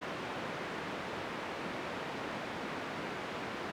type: band-pass noise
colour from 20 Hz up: pink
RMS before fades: -40 dBFS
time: 0.01-3.72 s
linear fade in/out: 20 ms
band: 210 to 2400 Hz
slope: 12 dB/octave
effects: none